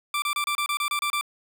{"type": "tone bursts", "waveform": "20% pulse", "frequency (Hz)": 1174.7, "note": "D6", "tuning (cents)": 0, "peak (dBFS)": -19, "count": 10, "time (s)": [0.14, 1.211], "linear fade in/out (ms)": 2, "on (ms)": 81, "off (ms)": 29, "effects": []}